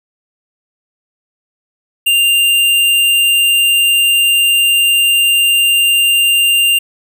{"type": "tone", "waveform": "square", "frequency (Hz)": 2791, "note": "F7", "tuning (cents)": -2, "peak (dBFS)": -9, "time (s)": [2.06, 6.79], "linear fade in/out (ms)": 10, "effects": []}